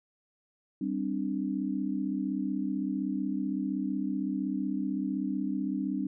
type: chord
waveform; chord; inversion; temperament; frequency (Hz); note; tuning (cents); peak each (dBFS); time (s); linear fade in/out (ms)
sine; G suspended fourth; none; equal with one note detuned; 196 / 261.6 / 297.4; G3 / C4 / D4; 0 / 0 / +22; -33; 0.81-6.07; 5
effects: none